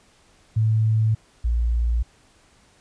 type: tone pair in turn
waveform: sine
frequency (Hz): 110 / 58.27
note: A2 / A#1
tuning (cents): 0 / 0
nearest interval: major seventh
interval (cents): 1100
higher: first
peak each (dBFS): -16 / -18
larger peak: first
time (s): 0.56-1.15 / 1.44-2.03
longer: neither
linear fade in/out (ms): 10
effects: pink hiss -57 dBFS RMS until 2.8 s + resampled to 22050 Hz